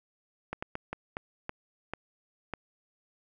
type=slowing click train; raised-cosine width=0.5 ms; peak=-19 dBFS; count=8; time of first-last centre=0.53-2.537 s; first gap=95 ms; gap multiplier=1.36; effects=none